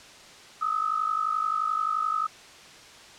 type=tone pair together; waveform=sine; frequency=1244.5 / 1296 Hz; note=D#6 / E6; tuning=0 / -30 cents; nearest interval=minor second; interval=70 cents; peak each=-27 dBFS; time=0.61-2.27 s; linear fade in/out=10 ms; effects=white hiss -48 dBFS RMS until 3.18 s + low-pass 6000 Hz 12 dB/octave